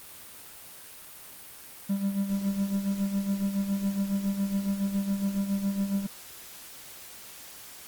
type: tone with tremolo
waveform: triangle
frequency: 197.7 Hz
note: G3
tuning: 15 cents sharp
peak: -21 dBFS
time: 1.89-6.07 s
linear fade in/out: 10 ms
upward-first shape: sine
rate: 7.2 Hz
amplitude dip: 65%
effects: white hiss -46 dBFS RMS until 7.87 s + Opus 32 kbps